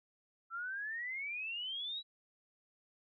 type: exponential sweep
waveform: sine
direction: up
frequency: 1329 to 3935 Hz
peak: -38 dBFS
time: 0.5-2.03 s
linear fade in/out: 50 ms
effects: none